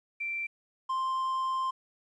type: tone pair in turn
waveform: sine / triangle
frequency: 2349 / 1048.2 Hz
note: D7 / C6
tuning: 0 / +3 cents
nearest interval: octave + major second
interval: 1397 cents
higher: first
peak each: -31 / -26 dBFS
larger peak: second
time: 0.2-0.47 / 0.89-1.71 s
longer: second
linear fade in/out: 10 ms
effects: resampled to 22050 Hz + 11-bit